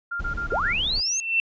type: tone bursts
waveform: sine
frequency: 1396.9 Hz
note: F6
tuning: in tune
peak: -26 dBFS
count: 5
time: 0.11-0.73 s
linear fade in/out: 10 ms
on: 100 ms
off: 30 ms
type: noise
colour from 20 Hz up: brown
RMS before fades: -32 dBFS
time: 0.19-1.01 s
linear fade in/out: 10 ms
type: linear sweep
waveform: sine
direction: up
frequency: 374.7 to 6590 Hz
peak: -22 dBFS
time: 0.52-1.2 s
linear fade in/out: 0 ms
type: tone with exponential growth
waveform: sine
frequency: 2689 Hz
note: E7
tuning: 34 cents sharp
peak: -16 dBFS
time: 0.89-1.4 s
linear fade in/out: 1 ms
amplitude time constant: 110 ms
effects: resampled to 16000 Hz